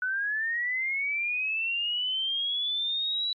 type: linear sweep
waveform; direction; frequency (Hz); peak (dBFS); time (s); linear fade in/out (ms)
sine; up; 1480 to 3951; -26; 0.02-3.33; 2
effects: MP3 48 kbps